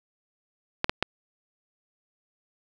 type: clicks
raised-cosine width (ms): 0.3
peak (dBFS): -6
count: 3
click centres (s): 0.844 / 0.895 / 1.026
effects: none